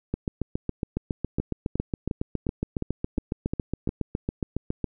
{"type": "two click trains", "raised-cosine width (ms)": 3, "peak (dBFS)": [-14, -13], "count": [8, 35], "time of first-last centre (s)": [[1.4, 3.891], [0.14, 4.843]], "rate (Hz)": [2.81, 7.23], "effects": []}